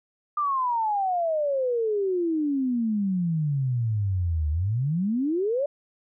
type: exponential two-way sweep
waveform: sine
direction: down then up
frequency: 1212 to 73.8 to 591 Hz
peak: -22 dBFS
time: 0.37-5.66 s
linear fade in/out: 5 ms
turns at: 4.5 s
effects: none